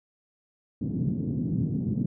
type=band-pass noise; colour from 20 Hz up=pink; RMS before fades=-28 dBFS; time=0.81-2.06 s; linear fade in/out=5 ms; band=120 to 260 Hz; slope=24 dB/octave; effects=none